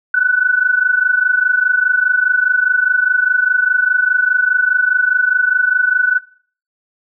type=tone pair together; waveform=sine; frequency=1474 / 1498.9 Hz; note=F#6 / F#6; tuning=-7 / +22 cents; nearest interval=unison; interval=29 cents; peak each=-15 / -12 dBFS; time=0.14-6.19 s; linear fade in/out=5 ms; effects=noise-tail reverb RT60 0.5 s tail -23 dB re dry